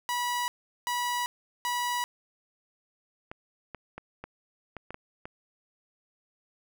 sawtooth tone bursts, 974 Hz, B5, 24 cents flat, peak -24 dBFS, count 3, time 0.09-2.04 s, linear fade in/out 0 ms, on 390 ms, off 390 ms
clicks, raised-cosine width 0.5 ms, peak -24 dBFS, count 8, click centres 3.315 / 3.747 / 3.98 / 4.24 / 4.767 / 4.906 / 4.944 / 5.255 s
effects none

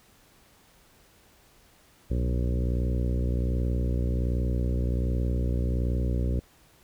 harmonic tone with a mistuned harmonic, 61.3 Hz, B1, 12 cents flat, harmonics 1 / 2 / 3 / 4 / 5 / 6 / 7 / 8 / 9, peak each -25 / -31 / -35 / -37 / -39 / -41 / -42 / -43 / -44 dBFS, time 2.1-6.4 s, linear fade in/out 10 ms, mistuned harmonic 1, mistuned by +88 cents, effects pink hiss -59 dBFS RMS until 6.83 s

